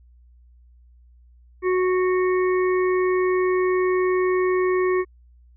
harmonic tone, 368.1 Hz, F#4, 9 cents flat, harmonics 1 / 3 / 5 / 6, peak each -18 / -28 / -32 / -34 dBFS, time 1.62-5.05 s, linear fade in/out 50 ms, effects added 60 Hz sine -49 dBFS peak until 5.56 s

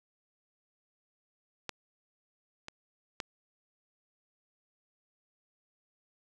clicks, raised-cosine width 0.2 ms, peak -18 / -24 / -17 dBFS, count 3, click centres 1.693 / 2.684 / 3.202 s, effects 8-bit

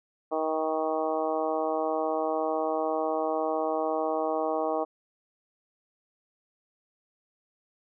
harmonic tone with a mistuned harmonic, 158 Hz, D#3, 27 cents sharp, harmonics 2 / 3 / 4 / 5 / 6 / 7 / 8, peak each -34 / -31 / -30 / -32 / -39 / -36 / -44 dBFS, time 0.31-4.85 s, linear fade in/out 20 ms, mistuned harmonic 8, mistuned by -37 cents, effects none

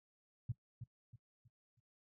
sine tone with echo, 120 Hz, B2, 49 cents flat, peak -35 dBFS, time 0.49-0.52 s, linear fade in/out 5 ms, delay 320 ms, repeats 4, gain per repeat -9 dB, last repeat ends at 1.8 s, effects noise-tail reverb RT60 0.1 s tail -19 dB re dry

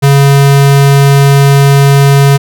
square tone, 139.6 Hz, C#3, 13 cents sharp, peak -3 dBFS, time 0.02-2.38 s, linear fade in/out 20 ms, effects none

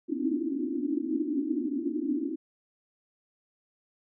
pink band-pass noise, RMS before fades -30 dBFS, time 0.08-2.36 s, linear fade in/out 20 ms, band 250 to 340 Hz, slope 96 dB/octave, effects none

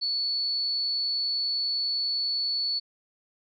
sine tone, 4435 Hz, C#8, in tune, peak -25 dBFS, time 0.01-2.8 s, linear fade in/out 20 ms, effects none

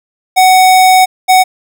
square tone pair in turn, 746 / 746 Hz, F#5 / F#5, +14 / +14 cents, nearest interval unison, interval 0 cents, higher neither, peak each -4 dBFS, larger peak neither, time 0.36-1.06 / 1.28-1.44 s, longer first, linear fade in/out 20 ms, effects none

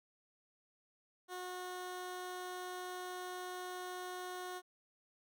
15% pulse tone, 363.7 Hz, F#4, 30 cents flat, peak -36 dBFS, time 1.28-4.62 s, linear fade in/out 50 ms, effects none

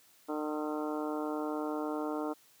harmonic tone with a mistuned harmonic, 151.7 Hz, D#3, 44 cents flat, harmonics 2 / 3 / 4 / 5 / 6 / 7 / 8 / 9, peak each -35 / -39 / -41 / -43 / -45 / -46 / -47 / -48 dBFS, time 0.28-2.34 s, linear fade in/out 20 ms, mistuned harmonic 8, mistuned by +51 cents, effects white hiss -63 dBFS RMS until 2.6 s + high-pass 100 Hz 12 dB/octave

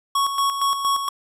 square tone with tremolo, 1108.7 Hz, C#6, in tune, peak -18 dBFS, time 0.15-1.09 s, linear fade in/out 5 ms, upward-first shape square, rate 4.3 Hz, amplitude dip 55%, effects resampled to 32000 Hz

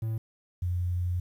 triangle / sine tone pair in turn, 111.4 / 88.83 Hz, A2 / F2, +22 / +30 cents, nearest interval major third, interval 392 cents, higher first, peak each -26 / -26 dBFS, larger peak neither, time 0.02-0.18 / 0.62-1.2 s, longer second, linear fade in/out 5 ms, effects 10-bit

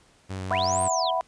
sawtooth tone with vibrato, 94.6 Hz, F#2, 39 cents sharp, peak -27 dBFS, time 0.29-0.89 s, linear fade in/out 20 ms, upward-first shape sine, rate 5.3 Hz, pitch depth 22 cents each way
sine linear two-way sweep, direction up then down, 830.6 to 8870 to 2949 Hz, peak -28 dBFS, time 0.5-1.11 s, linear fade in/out 10 ms, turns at 0.82 s
sine chord, E suspended second, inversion none, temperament just, 659.3 / 741.7 / 988.9 Hz, E5 / F#5 / B5, 0 / +4 / +2 cents, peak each -27 dBFS, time 0.51-1.21 s, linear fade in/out 0 ms
effects pink hiss -59 dBFS RMS until 1.27 s + resampled to 22050 Hz

